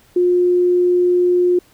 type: tone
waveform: sine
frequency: 356.7 Hz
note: F4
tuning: 37 cents sharp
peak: -11 dBFS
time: 0.16-1.59 s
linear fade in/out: 5 ms
effects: pink hiss -52 dBFS RMS until 1.73 s